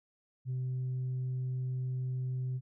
sine tone, 128.1 Hz, C3, 36 cents flat, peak -30 dBFS, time 0.45-2.61 s, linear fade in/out 50 ms, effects tanh soft clip ceiling -30 dBFS

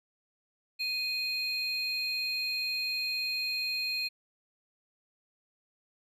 triangle tone pair together, 2489 / 4214 Hz, D#7 / C8, 0 / +12 cents, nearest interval major sixth, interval 912 cents, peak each -32 / -31 dBFS, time 0.79-4.09 s, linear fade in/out 20 ms, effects none

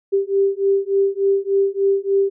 sine beating tone pair, 392 / 395.4 Hz, G4 / G4, 0 / +15 cents, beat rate 3.4 Hz, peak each -18 dBFS, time 0.12-2.3 s, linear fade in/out 20 ms, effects none

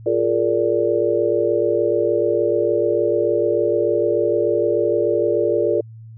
sine chord, Bb dominant seventh, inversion second, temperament just, 349.6 / 419.5 / 466.2 / 582.7 Hz, F4 / Ab4 / Bb4 / D5, +2 / +17 / 0 / -14 cents, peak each -21 dBFS, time 0.06-5.81 s, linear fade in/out 5 ms, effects added 112 Hz sine -36 dBFS peak until 6.17 s

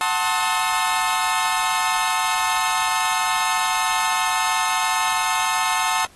sawtooth chord, F# diminished seventh, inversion none, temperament just, 740 / 888 / 1065.6 / 1278.7 Hz, F#5 / A5 / C6 / Eb6, 0 / +16 / +31 / +47 cents, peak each -23 / -19 / -21 / -22 dBFS, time 0.01-6.05 s, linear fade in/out 0 ms, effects pink hiss -51 dBFS RMS until 6.15 s + AAC 32 kbps

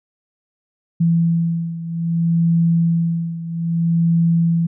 sine beating tone pair, 167.2 / 167.82 Hz, E3 / E3, +25 / +31 cents, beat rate 0.62 Hz, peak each -16 / -20 dBFS, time 1-4.67 s, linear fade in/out 10 ms, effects none

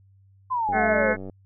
sine exponential sweep, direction down, 1046.5 to 493.9 Hz, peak -22 dBFS, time 0.5-1.14 s, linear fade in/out 20 ms
click train, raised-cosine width 2 ms, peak -24 dBFS, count 59, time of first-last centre 0.69-1.297 s, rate 95.5 Hz
harmonic tone, 215.2 Hz, A3, 38 cents flat, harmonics 1 / 2 / 3 / 4 / 5 / 6 / 7 / 8 / 9 / 10, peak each -28 / -29 / -28 / -32 / -37 / -35 / -27 / -29 / -38 / -30 dBFS, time 0.72-1.17 s, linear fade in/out 50 ms
effects added 97 Hz sine -53 dBFS peak until 1.45 s

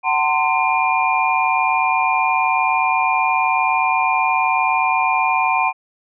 sine tone cluster, 753 / 901 / 1040 / 2401 Hz, F#5 / A5 / C6 / D7, +30 / +41 / -11 / +38 cents, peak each -20 dBFS, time 0.03-5.73 s, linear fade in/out 50 ms, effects none

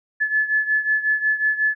sine beating tone pair, 1723 / 1728.5 Hz, A6 / A6, -37 / -31 cents, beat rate 5.5 Hz, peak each -19 / -23 dBFS, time 0.2-1.75 s, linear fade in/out 20 ms, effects none

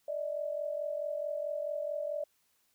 sine tone pair together, 587.3 / 631.9 Hz, D5 / D#5, 0 / +27 cents, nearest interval minor second, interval 127 cents, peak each -34 / -38 dBFS, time 0.08-2.24 s, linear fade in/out 5 ms, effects white hiss -73 dBFS RMS until 2.74 s

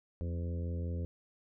harmonic tone with a mistuned harmonic, 85.1 Hz, F2, 44 cents flat, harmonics 1 / 2 / 3 / 4 / 5 / 6 / 7, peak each -34 / -43 / -47 / -51 / -50 / -49 / -60 dBFS, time 0.21-1.05 s, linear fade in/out 0 ms, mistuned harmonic 2, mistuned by +46 cents, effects none

